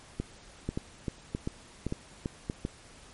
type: two click trains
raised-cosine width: 3 ms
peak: -18 / -18 dBFS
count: 5 / 6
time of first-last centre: 0.2-2.499 / 0.69-2.651 s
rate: 1.74 / 2.55 Hz
effects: pink hiss -53 dBFS RMS until 3.13 s + MP3 48 kbps